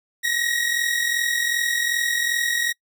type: tone pair together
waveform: sawtooth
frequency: 1872 / 1914.6 Hz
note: A#6 / A#6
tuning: +7 / +46 cents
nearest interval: unison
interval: 39 cents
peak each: -20 dBFS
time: 0.23-2.73 s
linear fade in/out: 20 ms
effects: noise-tail reverb RT60 0.1 s tail -26 dB re dry